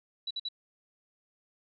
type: tone bursts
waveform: sine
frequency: 3935 Hz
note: B7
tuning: 7 cents flat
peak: -32 dBFS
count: 3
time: 0.27-0.487 s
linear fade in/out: 5 ms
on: 37 ms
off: 53 ms
effects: none